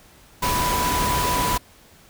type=tone in noise; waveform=sine; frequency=989 Hz; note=B5; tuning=2 cents sharp; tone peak=-22 dBFS; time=0.42-1.58 s; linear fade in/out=10 ms; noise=pink; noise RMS=-24 dBFS; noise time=0.42-1.58 s; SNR=-1 dB; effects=pink hiss -51 dBFS RMS until 2.09 s